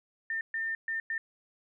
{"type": "tone bursts at uneven times", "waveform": "sine", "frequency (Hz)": 1805, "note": "A6", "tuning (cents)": 44, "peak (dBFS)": -30, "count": 4, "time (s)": [[0.3, 0.41], [0.54, 0.75], [0.88, 1], [1.1, 1.18]], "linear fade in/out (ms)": 2, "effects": []}